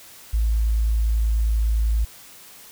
sine tone, 55 Hz, A1, in tune, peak -17 dBFS, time 0.33-2.05 s, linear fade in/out 10 ms, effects white hiss -45 dBFS RMS until 2.71 s

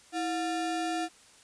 square ring-modulated tone, 523.3 Hz, C5, in tune, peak -27 dBFS, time 0.12-1.09 s, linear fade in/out 50 ms, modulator 197 Hz, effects white hiss -57 dBFS RMS until 1.43 s + resampled to 22050 Hz

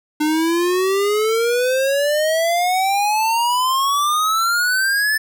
square exponential sweep, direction up, 300.1 to 1762 Hz, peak -16 dBFS, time 0.2-5.18 s, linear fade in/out 10 ms, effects none

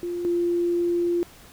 sine tone pair in turn, 349.2 / 346.6 Hz, F4 / F4, 0 / -13 cents, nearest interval unison, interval 13 cents, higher first, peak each -26 / -20 dBFS, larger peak second, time 0.03-0.25 / 0.25-1.23 s, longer second, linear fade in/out 0 ms, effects pink hiss -49 dBFS RMS until 1.52 s

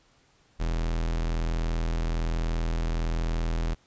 45% pulse tone, 41.2 Hz, E1, in tune, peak -25 dBFS, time 0.59-3.75 s, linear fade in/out 20 ms, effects pink hiss -63 dBFS RMS until 3.86 s + resampled to 16000 Hz

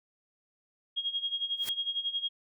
sine tone with tremolo, 3269 Hz, G#7, 28 cents flat, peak -27 dBFS, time 0.96-2.29 s, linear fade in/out 20 ms, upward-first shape sine, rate 11 Hz, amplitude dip 80%
white noise with exponential growth, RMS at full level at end -34 dBFS, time 1.57-1.69 s, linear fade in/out 0 ms, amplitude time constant 26 ms
effects none

